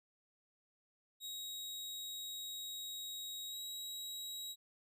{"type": "tone with pitch glide", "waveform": "sawtooth", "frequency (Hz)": [3800, 3840], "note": ["A#7", "B7"], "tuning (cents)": [33, -49], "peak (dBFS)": -40, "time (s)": [1.2, 4.56], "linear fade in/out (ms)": 50, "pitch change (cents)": 18, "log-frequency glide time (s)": [3.48, 3.59], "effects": []}